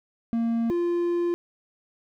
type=tone pair in turn; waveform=triangle; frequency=230.8 / 346.6 Hz; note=A#3 / F4; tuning=-17 / -13 cents; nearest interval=perfect fifth; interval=704 cents; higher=second; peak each=-20 dBFS; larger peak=neither; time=0.33-0.7 / 0.7-1.34 s; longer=second; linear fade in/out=0 ms; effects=none